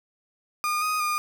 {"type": "tone with pitch steps", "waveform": "35% pulse", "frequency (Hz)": [1217, 1247, 1216], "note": ["D#6", "D#6", "D#6"], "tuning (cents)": [-39, 3, -40], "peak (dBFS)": -22, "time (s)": [0.64, 1.18], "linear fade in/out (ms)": 0, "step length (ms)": 180, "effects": []}